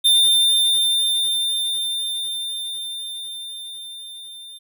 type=tone with level ramp; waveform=square; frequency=3598 Hz; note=A7; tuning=38 cents sharp; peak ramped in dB=-12 to -37 dBFS; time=0.04-4.59 s; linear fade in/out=20 ms; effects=none